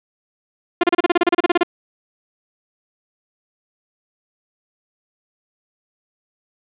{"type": "tone bursts", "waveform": "sawtooth", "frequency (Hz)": 349.2, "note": "F4", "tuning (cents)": 0, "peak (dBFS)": -7, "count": 15, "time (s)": [0.81, 1.633], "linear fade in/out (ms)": 5, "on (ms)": 25, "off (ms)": 32, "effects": ["resampled to 8000 Hz", "7-bit"]}